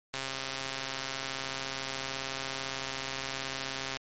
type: click train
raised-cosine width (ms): 0.2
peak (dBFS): -17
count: 514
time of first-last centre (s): 0.14-3.968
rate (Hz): 134
effects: MP3 32 kbps